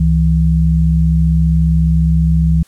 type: tone pair together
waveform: sine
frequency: 67.9 / 162.57 Hz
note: C#2 / E3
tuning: -35 / -24 cents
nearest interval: octave + minor third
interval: 1511 cents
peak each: -12 / -11 dBFS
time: 0-2.63 s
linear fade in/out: 5 ms
effects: white hiss -50 dBFS RMS until 2.67 s + low-pass 11000 Hz 12 dB/octave